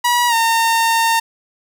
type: tone with pitch glide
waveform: sawtooth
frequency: 967 to 912.7 Hz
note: B5 to A#5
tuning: -37 to -37 cents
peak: -9 dBFS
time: 0.04-1.2 s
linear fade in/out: 10 ms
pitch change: -100 cents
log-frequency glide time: 0.28-0.34 s
effects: none